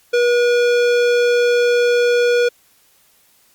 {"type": "tone with hard clipping", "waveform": "sine", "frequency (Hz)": 482.5, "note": "B4", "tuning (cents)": -40, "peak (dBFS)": -14, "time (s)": [0.13, 2.49], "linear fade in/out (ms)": 10, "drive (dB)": 17, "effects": ["white hiss -55 dBFS RMS until 3.54 s", "Opus 48 kbps"]}